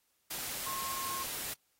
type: tone in noise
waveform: sine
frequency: 1075 Hz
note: C6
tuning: 47 cents sharp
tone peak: -38 dBFS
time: 0.66-1.24 s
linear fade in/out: 10 ms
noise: white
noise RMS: -39 dBFS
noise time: 0.3-1.54 s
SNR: -2 dB
effects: white hiss -75 dBFS RMS until 1.79 s + AAC 48 kbps